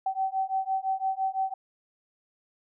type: beating tone pair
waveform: sine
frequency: 764 / 769.9 Hz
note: G5 / G5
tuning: -45 / -31 cents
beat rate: 5.9 Hz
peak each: -29 dBFS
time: 0.06-1.54 s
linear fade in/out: 5 ms
effects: none